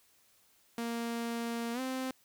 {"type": "tone with pitch glide", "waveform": "sawtooth", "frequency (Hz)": [233.1, 260.1], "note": ["A#3", "C4"], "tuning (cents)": [0, -10], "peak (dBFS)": -30, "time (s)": [0.78, 2.11], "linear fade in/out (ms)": 2, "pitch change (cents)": 190, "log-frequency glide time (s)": [1.73, 1.8], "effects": ["white hiss -67 dBFS RMS until 2.24 s"]}